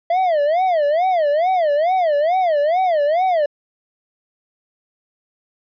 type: tone with vibrato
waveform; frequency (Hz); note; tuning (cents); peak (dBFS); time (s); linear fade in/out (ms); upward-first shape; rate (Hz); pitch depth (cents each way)
triangle; 659.3; E5; 0; -12; 0.1-3.46; 5; sine; 2.3; 240
effects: resampled to 11025 Hz